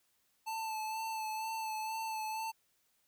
square tone with vibrato, 880 Hz, A5, in tune, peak -37 dBFS, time 0.46-2.52 s, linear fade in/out 20 ms, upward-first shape sine, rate 2.1 Hz, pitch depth 26 cents each way, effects white hiss -75 dBFS RMS until 3.07 s

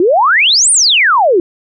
sine exponential two-way sweep, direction up then down, 329.6 to 9600 to 329.6 Hz, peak -6 dBFS, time 0-1.4 s, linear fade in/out 2 ms, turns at 0.71 s, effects none

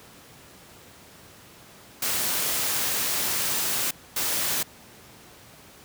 white noise bursts at uneven times, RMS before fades -26 dBFS, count 2, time 2.02-3.91 / 4.16-4.63 s, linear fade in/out 5 ms, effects pink hiss -49 dBFS RMS until 5.84 s + high-pass 80 Hz 12 dB/octave

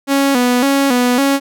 sawtooth tone with vibrato, 261.1 Hz, C4, 3 cents flat, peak -7 dBFS, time 0.07-1.4 s, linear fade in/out 50 ms, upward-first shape square, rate 1.8 Hz, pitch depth 100 cents each way, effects none

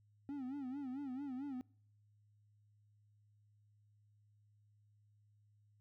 triangle tone with vibrato, 269.2 Hz, C4, 49 cents sharp, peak -39 dBFS, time 0.29-1.61 s, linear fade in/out 0 ms, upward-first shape sine, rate 4.5 Hz, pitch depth 130 cents each way, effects noise-tail reverb RT60 0.6 s tail -25 dB re dry + added 104 Hz sine -68 dBFS peak until 5.8 s

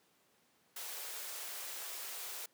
white high-pass noise, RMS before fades -44 dBFS, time 0.76-2.46 s, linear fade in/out 5 ms, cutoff 370 Hz, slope 48 dB/octave, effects pink hiss -71 dBFS RMS until 2.53 s + high-pass 200 Hz 12 dB/octave

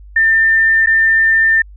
sine tone with dropouts, 1796 Hz, A6, 35 cents sharp, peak -8 dBFS, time 0.16-1.62 s, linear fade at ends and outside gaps 5 ms, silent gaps 0.861-0.87 s, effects added 50 Hz sine -34 dBFS peak until 1.76 s

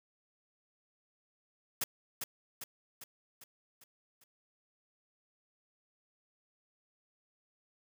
white noise with echo, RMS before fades -33 dBFS, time 1.81-1.84 s, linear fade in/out 5 ms, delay 400 ms, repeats 6, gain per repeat -5 dB, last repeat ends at 4.24 s, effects none

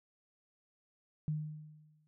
sine tone with exponential decay, 152.9 Hz, D#3, 30 cents flat, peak -30 dBFS, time 1.28-2.07 s, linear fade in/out 0 ms, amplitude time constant 170 ms, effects none

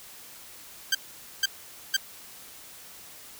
15% pulse tone bursts, 1574 Hz, G6, 7 cents sharp, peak -14 dBFS, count 3, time 0.92-1.967 s, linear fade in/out 5 ms, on 29 ms, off 480 ms, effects white hiss -47 dBFS RMS until 3.39 s

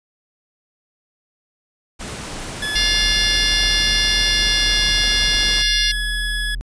pink noise, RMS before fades -30 dBFS, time 1.99-5.63 s, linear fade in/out 20 ms
25% pulse tone with pitch glide, 1714 to 1688.5 Hz, A6 to G#6, -46 to +28 cents, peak -18 dBFS, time 2.62-6.55 s, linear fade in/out 5 ms, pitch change -26 cents, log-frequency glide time 4.28-4.84 s
triangle tone, 41.14 Hz, E1, 3 cents flat, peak -21 dBFS, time 2.75-6.61 s, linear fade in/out 0 ms
harmonic tone, 704 Hz, F5, 14 cents sharp, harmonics 3 / 4 / 5 / 6 / 7 / 8, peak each -26 / -24 / -21 / -25 / -23 / -25 dBFS, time 2.75-5.92 s, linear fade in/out 10 ms
effects resampled to 22050 Hz

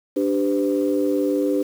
sine chord, G major, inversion second, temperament equal with one note detuned, 293.7 / 392 / 506.9 Hz, D4 / G4 / B4, 0 / 0 / +45 cents, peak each -20 / -23 / -23 dBFS, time 0.16-1.63 s, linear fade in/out 10 ms, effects tanh soft clip ceiling -9 dBFS + 7-bit

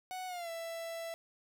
45% pulse tone with pitch glide, 741 to 664 Hz, F#5 to E5, +2 to +12 cents, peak -39 dBFS, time 0.11-1.14 s, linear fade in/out 0 ms, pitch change -190 cents, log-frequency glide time 0.27-0.5 s, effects none

